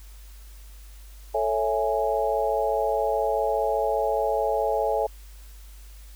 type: chord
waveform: sine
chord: A major seventh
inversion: none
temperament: equal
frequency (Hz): 440 / 554.4 / 659.3 / 830.6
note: A4 / C#5 / E5 / G#5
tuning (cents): 0 / 0 / 0 / 0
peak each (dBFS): -27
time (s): 1.34-5.07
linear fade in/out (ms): 10
effects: added 50 Hz sine -42 dBFS peak until 6.15 s + white hiss -54 dBFS RMS until 6.15 s